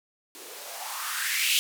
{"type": "noise with band-pass filter sweep", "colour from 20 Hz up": "violet", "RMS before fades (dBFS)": -30, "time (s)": [0.35, 1.59], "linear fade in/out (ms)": 0, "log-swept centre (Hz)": [320, 3100], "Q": 4.2, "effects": []}